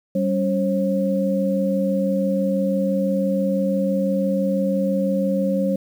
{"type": "tone cluster", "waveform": "sine", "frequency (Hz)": [194.4, 280.4, 537], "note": ["G3", "C#4", "C5"], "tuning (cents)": [-14, 20, 45], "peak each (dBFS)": [-20, -27, -22], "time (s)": [0.15, 5.76], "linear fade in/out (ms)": 5, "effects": ["8-bit"]}